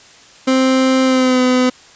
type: tone with pitch glide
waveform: 30% pulse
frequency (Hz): 261.6 to 253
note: C4 to B3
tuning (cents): 0 to +42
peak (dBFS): -8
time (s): 0.47-1.7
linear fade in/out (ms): 10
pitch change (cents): -58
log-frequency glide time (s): 1.04-1.41
effects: white hiss -43 dBFS RMS until 1.95 s + resampled to 16000 Hz